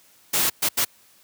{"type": "noise bursts at uneven times", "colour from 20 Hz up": "white", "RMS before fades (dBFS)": -21, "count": 3, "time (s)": [[0.33, 0.5], [0.62, 0.69], [0.77, 0.85]], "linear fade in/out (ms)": 10, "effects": ["white hiss -56 dBFS RMS until 1.23 s", "high-pass 60 Hz 12 dB/octave"]}